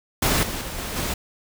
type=noise with level steps; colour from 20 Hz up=pink; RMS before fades=-20 / -29 / -32 / -30 / -26 dBFS; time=0.22-1.14 s; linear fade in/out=5 ms; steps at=0.43 / 0.61 / 0.78 / 0.96 s; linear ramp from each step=2 ms; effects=none